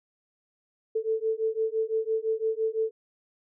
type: beating tone pair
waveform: sine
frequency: 440 / 445.9 Hz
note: A4 / A4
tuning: 0 / +23 cents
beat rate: 5.9 Hz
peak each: -28 dBFS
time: 0.95-2.91 s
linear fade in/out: 10 ms
effects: none